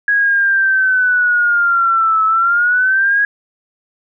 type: linear two-way sweep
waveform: sine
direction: down then up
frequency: 1661.2 to 1297 to 1661.2 Hz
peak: -10 dBFS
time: 0.08-3.25 s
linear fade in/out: 2 ms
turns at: 2.25 s
effects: none